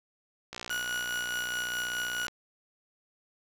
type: click train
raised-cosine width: 0.2 ms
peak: -21 dBFS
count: 107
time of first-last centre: 0.53-2.282 s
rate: 60.5 Hz
type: tone with tremolo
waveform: 35% pulse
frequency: 1457 Hz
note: F#6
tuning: 27 cents flat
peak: -28 dBFS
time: 0.7-2.27 s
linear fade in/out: 2 ms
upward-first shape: triangle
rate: 4.8 Hz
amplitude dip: 35%
effects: none